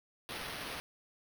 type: noise with sample-and-hold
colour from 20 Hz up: violet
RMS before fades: -42 dBFS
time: 0.29-0.8 s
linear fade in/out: 0 ms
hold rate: 7350 Hz
effects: none